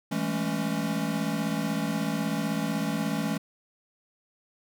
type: chord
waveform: square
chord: A major seventh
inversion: second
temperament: equal with one note detuned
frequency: 164.81 / 203.8 / 220 / 277.2 Hz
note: E3 / G#3 / A3 / C#4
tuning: 0 / -32 / 0 / 0 cents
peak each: -33 dBFS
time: 0.11-3.38 s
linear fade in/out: 10 ms
effects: none